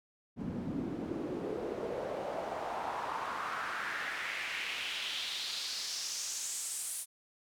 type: noise with band-pass filter sweep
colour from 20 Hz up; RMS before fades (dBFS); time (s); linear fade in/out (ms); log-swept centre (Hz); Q
pink; -38; 0.36-7.06; 50; 200 to 10000; 2.8
effects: none